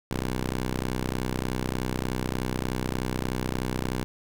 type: ring-modulated tone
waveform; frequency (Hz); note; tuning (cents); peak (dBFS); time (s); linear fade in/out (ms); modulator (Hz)
10% pulse; 63.3; B1; +43; -16; 0.11-4.04; 0; 78.3
effects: none